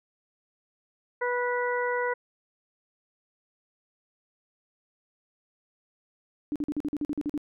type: harmonic tone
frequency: 490 Hz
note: B4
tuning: 14 cents flat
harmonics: 1 / 2 / 3 / 4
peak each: -28 / -31 / -33 / -34 dBFS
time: 1.21-2.14 s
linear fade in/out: 10 ms
type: tone bursts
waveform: sine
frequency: 294.6 Hz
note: D4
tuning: 6 cents sharp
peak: -26 dBFS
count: 11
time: 6.52-7.377 s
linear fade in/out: 0 ms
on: 37 ms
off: 45 ms
effects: none